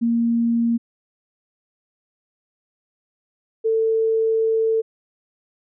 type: tone pair in turn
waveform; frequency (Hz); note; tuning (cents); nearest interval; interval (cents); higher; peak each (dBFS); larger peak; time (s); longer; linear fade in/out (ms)
sine; 233 / 446.2; A#3 / A4; -1 / +24; major seventh; 1125; second; -16; neither; 0.01-0.78 / 3.64-4.82; second; 20
effects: none